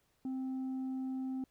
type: tone with tanh clipping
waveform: sine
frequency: 261.6 Hz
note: C4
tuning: in tune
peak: -36 dBFS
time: 0.25-1.44 s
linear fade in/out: 2 ms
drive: 3 dB
effects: pink hiss -75 dBFS RMS until 1.5 s